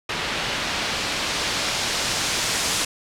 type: noise with low-pass filter sweep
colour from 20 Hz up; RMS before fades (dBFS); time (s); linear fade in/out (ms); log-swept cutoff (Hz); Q
white; -25; 0.09-2.85; 5; 3100 to 7200; 0.86
effects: none